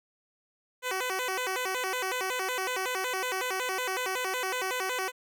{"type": "tone with vibrato", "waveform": "10% pulse", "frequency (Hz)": 436.2, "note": "A4", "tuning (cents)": -15, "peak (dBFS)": -21, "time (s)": [0.82, 5.12], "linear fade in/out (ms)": 50, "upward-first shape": "square", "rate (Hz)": 5.4, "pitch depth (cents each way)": 250, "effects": []}